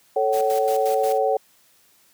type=chord; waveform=sine; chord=F# minor; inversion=first; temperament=equal with one note detuned; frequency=440 / 554.4 / 758.6 Hz; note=A4 / C#5 / F#5; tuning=0 / 0 / +43 cents; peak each=-22 dBFS; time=0.16-1.37 s; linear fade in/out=5 ms
type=noise with tremolo; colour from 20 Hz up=white; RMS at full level=-36 dBFS; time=0.32-1.19 s; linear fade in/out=20 ms; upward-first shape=square; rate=5.6 Hz; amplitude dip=75%
effects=white hiss -58 dBFS RMS until 2.13 s + high-pass 80 Hz 12 dB/octave